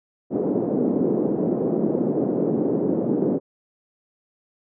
white band-pass noise, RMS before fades -22 dBFS, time 0.3-3.4 s, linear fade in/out 50 ms, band 180 to 440 Hz, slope 24 dB/octave, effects none

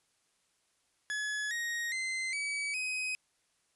40% pulse tone with pitch steps, 1700 / 1875.4 / 2069 / 2282 / 2518 Hz, G#6 / A#6 / C7 / C#7 / D#7, +40 / +10 / -20 / +50 / +20 cents, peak -32 dBFS, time 1.1-3.15 s, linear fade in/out 0 ms, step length 410 ms, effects white hiss -74 dBFS RMS until 3.75 s + resampled to 24000 Hz

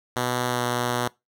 5% pulse tone with pitch glide, 123.47 to 121.98 Hz, B2 to B2, 0 to -21 cents, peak -12 dBFS, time 0.16-1.08 s, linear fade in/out 5 ms, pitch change -21 cents, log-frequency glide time 0.48-0.65 s, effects noise-tail reverb RT60 0.2 s tail -22 dB re dry

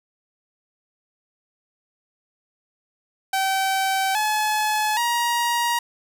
sawtooth tone with pitch steps, 770 / 854.4 / 948 Hz, G5 / G#5 / A#5, -31 / +49 / +29 cents, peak -16 dBFS, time 3.33-5.79 s, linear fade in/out 5 ms, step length 820 ms, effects none

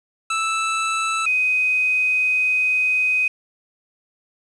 25% pulse / sine tone pair in turn, 1318 / 2508 Hz, E6 / D#7, -1 / +13 cents, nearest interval major seventh, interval 1114 cents, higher second, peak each -16 / -16 dBFS, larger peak neither, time 0.3-1.26 / 1.26-3.28 s, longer second, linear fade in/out 5 ms, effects resampled to 22050 Hz + 7-bit

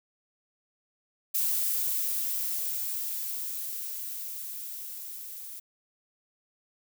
violet noise with level ramp, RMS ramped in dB -27 to -42 dBFS, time 1.34-5.6 s, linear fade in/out 10 ms, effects none

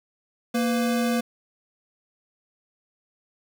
square tone pair together, 233.1 / 501.4 Hz, A#3 / B4, 0 / +26 cents, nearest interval octave + minor second, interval 1326 cents, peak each -23 / -29 dBFS, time 0.54-1.21 s, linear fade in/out 10 ms, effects 8-bit

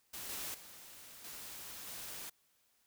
white noise with level steps, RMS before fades -45 / -42 / -54 / -48 / -46 dBFS, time 0.13-2.3 s, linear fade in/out 10 ms, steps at 0.29 / 0.54 / 1.24 / 1.87 s, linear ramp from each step 5 ms, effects white hiss -74 dBFS RMS until 2.86 s

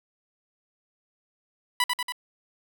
15% pulse tone with echo, 987.8 Hz, B5, in tune, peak -14 dBFS, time 1.8-1.84 s, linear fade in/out 2 ms, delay 94 ms, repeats 3, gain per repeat -3 dB, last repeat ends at 2.122 s, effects none

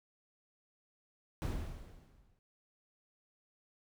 brown noise with exponential decay, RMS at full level -33 dBFS, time 1.42-2.39 s, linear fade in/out 0 ms, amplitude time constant 210 ms, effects none

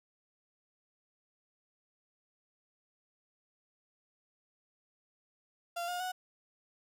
35% pulse tone with pitch steps, 690 / 713.1 / 737 Hz, F5 / F5 / F#5, -21 / +36 / -7 cents, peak -33 dBFS, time 5.76-6.12 s, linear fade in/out 10 ms, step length 120 ms, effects none

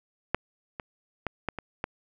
clicks, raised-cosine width 0.5 ms, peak -8 / -20 / -14 / -13 / -20 / -14 dBFS, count 6, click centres 0.346 / 0.798 / 1.267 / 1.487 / 1.587 / 1.841 s, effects none

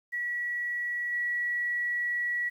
sine tone with level steps, 1933 Hz, B6, 38 cents flat, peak -29 / -27 dBFS, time 0.12-2.5 s, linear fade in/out 20 ms, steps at 1.12 s, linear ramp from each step 10 ms, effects 10-bit

